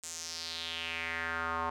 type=tone with band-pass filter sweep; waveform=square; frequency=82.7 Hz; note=E2; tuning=6 cents sharp; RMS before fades=-37 dBFS; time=0.03-1.7 s; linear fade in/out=5 ms; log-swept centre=7600 to 1000 Hz; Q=3.5; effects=none